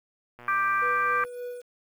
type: click train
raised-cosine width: 0.5 ms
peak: -31 dBFS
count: 105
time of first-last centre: 0.39-1.25 s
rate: 121 Hz
type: harmonic tone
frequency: 393.2 Hz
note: G4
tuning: 5 cents sharp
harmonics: 3 / 4 / 5 / 6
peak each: -24 / -27 / -38 / -35 dBFS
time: 0.48-1.24 s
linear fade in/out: 2 ms
type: tone with tremolo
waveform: triangle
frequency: 489.6 Hz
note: B4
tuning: 15 cents flat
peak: -30 dBFS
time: 0.81-1.62 s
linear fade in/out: 20 ms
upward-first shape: sine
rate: 3.5 Hz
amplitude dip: 45%
effects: 9-bit